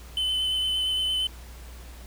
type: tone with vibrato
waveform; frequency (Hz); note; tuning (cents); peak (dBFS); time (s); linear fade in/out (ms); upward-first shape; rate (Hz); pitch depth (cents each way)
triangle; 3039; F#7; +46; -22; 0.17-1.27; 2; triangle; 8.7; 16
effects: added 60 Hz sine -41 dBFS peak until 2.06 s + pink hiss -49 dBFS RMS until 2.06 s